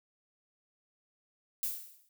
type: noise with exponential decay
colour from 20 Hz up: violet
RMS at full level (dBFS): -31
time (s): 1.63-2.09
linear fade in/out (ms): 2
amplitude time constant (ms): 98
effects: none